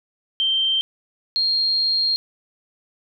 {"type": "tone pair in turn", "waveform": "sine", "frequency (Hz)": [3136, 4226], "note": ["G7", "C8"], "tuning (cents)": [0, 16], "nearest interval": "perfect fourth", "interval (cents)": 516, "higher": "second", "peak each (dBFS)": -17, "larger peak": "neither", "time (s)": [[0.4, 0.81], [1.36, 2.16]], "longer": "second", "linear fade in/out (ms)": 0, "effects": []}